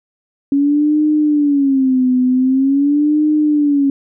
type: tone with vibrato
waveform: sine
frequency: 277.2 Hz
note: C#4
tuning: in tune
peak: -10 dBFS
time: 0.52-3.9 s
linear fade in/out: 2 ms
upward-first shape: sine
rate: 0.45 Hz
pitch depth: 160 cents each way
effects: none